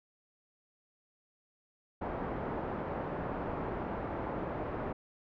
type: low-pass noise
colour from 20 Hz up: white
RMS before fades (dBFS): -37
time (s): 2.01-4.93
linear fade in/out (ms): 10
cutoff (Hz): 780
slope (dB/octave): 12
effects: low-pass 2000 Hz 12 dB/octave